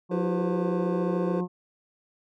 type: harmonic tone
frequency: 179.3 Hz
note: F3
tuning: 46 cents sharp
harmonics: 1 / 2 / 3 / 4 / 5 / 6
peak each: -27 / -31 / -43 / -42 / -42 / -39 dBFS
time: 0.09-1.48 s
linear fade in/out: 50 ms
type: chord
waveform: triangle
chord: C major seventh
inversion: first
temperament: equal with one note detuned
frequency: 329.6 / 392 / 495.9 / 523.3 Hz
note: E4 / G4 / B4 / C5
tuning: 0 / 0 / +7 / 0 cents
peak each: -32 dBFS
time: 0.11-1.41 s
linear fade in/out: 5 ms
effects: none